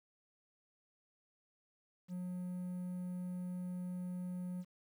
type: tone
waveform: triangle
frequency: 180.3 Hz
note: F#3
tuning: 45 cents flat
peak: -37 dBFS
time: 2.08-4.65 s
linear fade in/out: 50 ms
effects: 11-bit